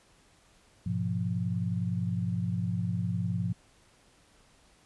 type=chord; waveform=sine; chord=F diminished; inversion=first; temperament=equal; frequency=103.83 / 123.47 / 174.61 Hz; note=Ab2 / Cb3 / F3; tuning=0 / 0 / 0 cents; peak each=-32 / -34 / -31 dBFS; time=0.86-3.53 s; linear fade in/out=5 ms; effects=pink hiss -62 dBFS RMS until 4.85 s + resampled to 24000 Hz